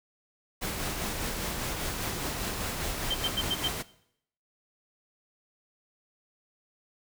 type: noise with tremolo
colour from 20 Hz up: pink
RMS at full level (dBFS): -32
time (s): 0.61-3.83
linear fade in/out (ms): 20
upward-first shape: sine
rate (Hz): 5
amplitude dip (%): 30
type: tone bursts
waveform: sine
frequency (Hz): 3129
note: G7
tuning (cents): -4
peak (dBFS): -26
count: 5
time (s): 3.1-3.683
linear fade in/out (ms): 10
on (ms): 47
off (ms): 87
effects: noise-tail reverb RT60 0.7 s tail -18 dB re dry